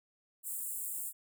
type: high-pass noise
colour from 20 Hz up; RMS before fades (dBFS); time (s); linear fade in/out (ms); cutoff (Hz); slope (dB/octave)
pink; -39; 0.43-1.13; 50; 7500; 96
effects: none